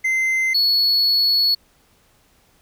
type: tone pair in turn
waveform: triangle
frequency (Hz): 2072 / 4390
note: C7 / C#8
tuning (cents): -17 / -18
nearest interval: octave + minor second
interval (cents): 1299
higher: second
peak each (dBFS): -15 / -13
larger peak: second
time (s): 0.04-0.54 / 0.54-1.55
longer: second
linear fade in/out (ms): 10
effects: pink hiss -58 dBFS RMS until 2.61 s